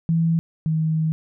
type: tone pair in turn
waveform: sine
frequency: 164.8 / 158.51 Hz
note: E3 / D#3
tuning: 0 / +32 cents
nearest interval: minor second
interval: 68 cents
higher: first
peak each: -16 / -18 dBFS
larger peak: first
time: 0.09-0.39 / 0.66-1.12 s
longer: second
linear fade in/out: 0 ms
effects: none

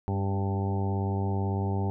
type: harmonic tone with a mistuned harmonic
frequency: 98 Hz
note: G2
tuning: in tune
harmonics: 1 / 2 / 3 / 4 / 5 / 6 / 7 / 8 / 9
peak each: -27 / -33 / -39 / -36 / -44 / -46 / -45 / -39 / -40 dBFS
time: 0.08-1.9 s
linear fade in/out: 0 ms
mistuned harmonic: 3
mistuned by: -32 cents
effects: none

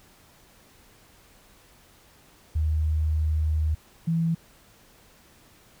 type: tone pair in turn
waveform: sine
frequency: 77.7 / 165.21 Hz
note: D#2 / E3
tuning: -2 / +4 cents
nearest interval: octave + minor second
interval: 1306 cents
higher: second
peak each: -21 dBFS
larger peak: neither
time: 2.55-3.75 / 4.07-4.35 s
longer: first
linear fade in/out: 10 ms
effects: pink hiss -56 dBFS RMS until 5.8 s

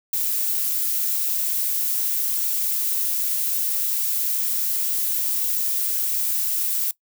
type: noise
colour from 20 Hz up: violet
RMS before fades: -23 dBFS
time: 0.13-6.91 s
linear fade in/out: 2 ms
effects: noise-tail reverb RT60 0.1 s tail -20 dB re dry

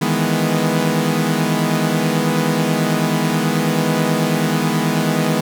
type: chord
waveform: sawtooth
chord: E major seventh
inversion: third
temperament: equal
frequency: 155.56 / 164.81 / 207.7 / 246.9 Hz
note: D#3 / E3 / G#3 / B3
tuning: 0 / 0 / 0 / 0 cents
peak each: -17 dBFS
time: 0.01-5.41 s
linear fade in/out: 10 ms
effects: none

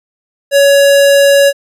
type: tone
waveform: square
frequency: 561 Hz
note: C#5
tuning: 21 cents sharp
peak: -5 dBFS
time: 0.51-1.53 s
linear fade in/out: 50 ms
effects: resampled to 32000 Hz

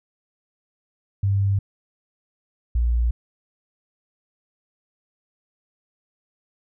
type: tone pair in turn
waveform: sine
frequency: 99 / 58.87 Hz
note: G2 / A#1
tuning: +18 / +18 cents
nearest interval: major sixth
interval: 900 cents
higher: first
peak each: -17 dBFS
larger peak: neither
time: 1.23-1.59 / 2.75-3.11 s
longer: neither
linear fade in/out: 5 ms
effects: none

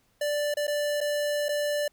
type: tone with dropouts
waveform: square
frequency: 587.3 Hz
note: D5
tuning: in tune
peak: -26 dBFS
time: 0.21-1.88 s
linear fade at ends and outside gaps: 5 ms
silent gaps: 0.541-0.569 / 0.67-0.678 / 1.006-1.011 / 1.485-1.49 s
effects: pink hiss -68 dBFS RMS until 1.92 s

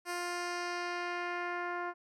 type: tone with low-pass filter sweep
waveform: 10% pulse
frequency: 351.5 Hz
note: F4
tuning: 11 cents sharp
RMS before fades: -37 dBFS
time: 0.05-1.94 s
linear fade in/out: 50 ms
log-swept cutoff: 11000 to 1300 Hz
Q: 1.1
effects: none

